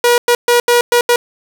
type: tone bursts at uneven times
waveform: sawtooth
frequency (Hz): 481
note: B4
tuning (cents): -46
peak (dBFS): -4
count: 6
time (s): 0.04-0.18 / 0.28-0.35 / 0.48-0.6 / 0.68-0.81 / 0.92-1.01 / 1.09-1.16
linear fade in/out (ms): 2
effects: 7-bit